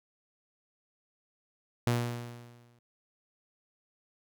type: tone with exponential decay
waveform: sawtooth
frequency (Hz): 119.6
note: A#2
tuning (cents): +45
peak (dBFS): -20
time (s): 1.87-2.79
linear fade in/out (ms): 0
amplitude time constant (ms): 200
effects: none